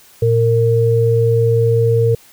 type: tone pair together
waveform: sine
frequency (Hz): 115 / 460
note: A#2 / A#4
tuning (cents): -23 / -23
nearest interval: 2 octaves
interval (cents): 2400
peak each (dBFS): -13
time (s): 0.22-2.15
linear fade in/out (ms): 5
effects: white hiss -46 dBFS RMS until 2.32 s